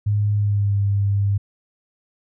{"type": "tone with pitch glide", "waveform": "sine", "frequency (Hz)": [103.7, 100.28], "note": ["G#2", "G2"], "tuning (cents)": [-2, 40], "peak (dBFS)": -16, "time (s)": [0.06, 1.38], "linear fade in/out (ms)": 10, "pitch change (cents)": -58, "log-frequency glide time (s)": [0.34, 0.77], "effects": []}